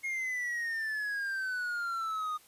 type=exponential sweep; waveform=triangle; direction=down; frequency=2158 to 1225 Hz; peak=-30 dBFS; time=0.03-2.38 s; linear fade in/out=20 ms; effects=white hiss -60 dBFS RMS until 2.47 s + resampled to 32000 Hz